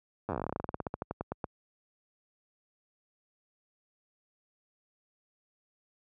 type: slowing click train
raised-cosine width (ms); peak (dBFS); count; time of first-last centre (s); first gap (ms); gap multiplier
1; -19; 27; 0.29-1.442; 9; 1.11
effects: high-pass 60 Hz 12 dB/octave